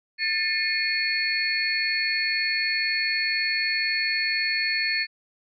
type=tone cluster; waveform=sine; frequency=1779 / 2159 / 2456 / 4376 Hz; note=A6 / C#7 / D#7 / C#8; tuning=+19 / -46 / -23 / -23 cents; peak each=-27 / -29 / -29 / -27 dBFS; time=0.18-5.07 s; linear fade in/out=50 ms; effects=none